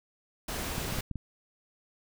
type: noise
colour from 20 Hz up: pink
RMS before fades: -35 dBFS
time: 0.48-1.01 s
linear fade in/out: 5 ms
type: clicks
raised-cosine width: 5 ms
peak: -23 dBFS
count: 5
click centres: 0.782 / 0.924 / 0.986 / 1.113 / 1.157 s
effects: none